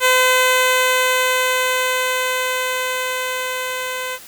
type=tone with level ramp; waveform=10% pulse; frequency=510 Hz; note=C5; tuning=44 cents flat; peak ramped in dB=-3 to -15 dBFS; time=0-4.19 s; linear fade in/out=50 ms; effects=white hiss -40 dBFS RMS until 4.27 s